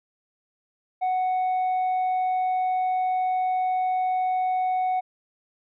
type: tone with tanh clipping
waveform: triangle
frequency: 741 Hz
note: F#5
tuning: 2 cents sharp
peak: -22 dBFS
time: 1.01-5.01 s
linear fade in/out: 20 ms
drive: 7 dB
effects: none